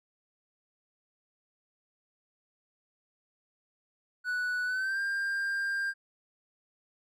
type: tone with pitch glide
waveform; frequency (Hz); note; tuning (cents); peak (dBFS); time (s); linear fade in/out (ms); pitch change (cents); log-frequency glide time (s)
triangle; 1480 to 1595.4; F#6 to G6; 0 to +30; -27; 4.24-5.94; 50; +130; 4.65-5
effects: none